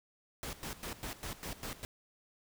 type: noise with tremolo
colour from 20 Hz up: pink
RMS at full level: -41 dBFS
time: 0.43-1.85 s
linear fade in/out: 0 ms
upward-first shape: square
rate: 5 Hz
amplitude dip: 80%
effects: none